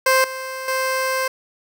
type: tone with level steps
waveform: 15% pulse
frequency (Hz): 523.3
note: C5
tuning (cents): 0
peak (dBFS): -7 / -21 / -13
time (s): 0.06-1.28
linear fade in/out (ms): 5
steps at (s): 0.24 / 0.68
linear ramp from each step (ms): 2
effects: none